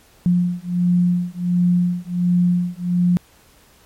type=beating tone pair; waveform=sine; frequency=176.4 / 177.8 Hz; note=F3 / F3; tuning=+18 / +31 cents; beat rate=1.4 Hz; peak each=-18 dBFS; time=0.26-3.17 s; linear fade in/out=0 ms; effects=pink hiss -52 dBFS RMS until 3.85 s + MP3 64 kbps